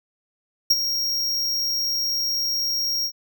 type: tone with ADSR envelope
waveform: square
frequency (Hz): 5588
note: F8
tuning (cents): 0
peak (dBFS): -12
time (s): 0.7-3.12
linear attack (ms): 9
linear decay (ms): 35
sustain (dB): -10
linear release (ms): 70
effects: none